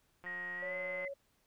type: click train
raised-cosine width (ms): 0.5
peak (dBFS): -36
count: 145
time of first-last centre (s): 0.24-1.049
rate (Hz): 178
type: tone with pitch glide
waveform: sine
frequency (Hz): 1885 to 2044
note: A#6 to C7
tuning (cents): +19 to -41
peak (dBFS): -39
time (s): 0.26-1.08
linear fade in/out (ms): 5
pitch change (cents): +140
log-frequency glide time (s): 0.56-0.75
type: tone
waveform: sine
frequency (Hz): 556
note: C#5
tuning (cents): +5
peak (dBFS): -40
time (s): 0.62-1.14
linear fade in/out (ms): 10
effects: pink hiss -74 dBFS RMS until 1.46 s